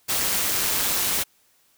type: noise with amplitude modulation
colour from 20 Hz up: white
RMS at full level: -21 dBFS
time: 0.08-1.24 s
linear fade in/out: 20 ms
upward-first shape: sine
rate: 198 Hz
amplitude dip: 55%
effects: white hiss -62 dBFS RMS until 1.77 s